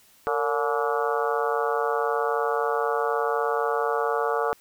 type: harmonic tone with a mistuned harmonic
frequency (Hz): 143.9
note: D3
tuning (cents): -35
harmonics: 3 / 4 / 5 / 6 / 7 / 8 / 9 / 10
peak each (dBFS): -26 / -31 / -30 / -31 / -38 / -30 / -33 / -34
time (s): 0.27-4.53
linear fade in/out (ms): 0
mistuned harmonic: 3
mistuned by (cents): +97
effects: white hiss -57 dBFS RMS until 4.6 s